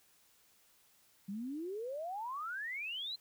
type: exponential sweep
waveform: sine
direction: up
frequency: 189 to 4186 Hz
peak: -38 dBFS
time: 1.28-3.16 s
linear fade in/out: 10 ms
effects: white hiss -68 dBFS RMS until 3.2 s